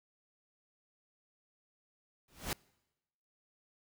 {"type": "noise with exponential growth", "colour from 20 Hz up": "pink", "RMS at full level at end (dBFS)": -32, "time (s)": [2.28, 2.53], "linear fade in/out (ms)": 2, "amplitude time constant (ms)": 53, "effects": ["noise-tail reverb RT60 1.0 s tail -26 dB re dry"]}